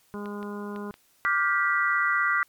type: harmonic tone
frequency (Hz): 205.2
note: G#3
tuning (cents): -21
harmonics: 1 / 2 / 3 / 4 / 5 / 6 / 7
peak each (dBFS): -34 / -37 / -48 / -48 / -42 / -47 / -46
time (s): 0.14-0.91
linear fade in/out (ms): 0
type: clicks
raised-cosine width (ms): 0.3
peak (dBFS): -28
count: 4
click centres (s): 0.258 / 0.429 / 0.761 / 0.941
type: chord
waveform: sine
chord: G dominant seventh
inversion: second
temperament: just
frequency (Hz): 1176 / 1411.2 / 1568 / 1960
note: D6 / F6 / G6 / B6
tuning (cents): +2 / +18 / 0 / -14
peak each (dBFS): -26 / -26 / -29 / -26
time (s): 1.25-2.43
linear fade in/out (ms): 0
effects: white hiss -63 dBFS RMS until 2.48 s + MP3 96 kbps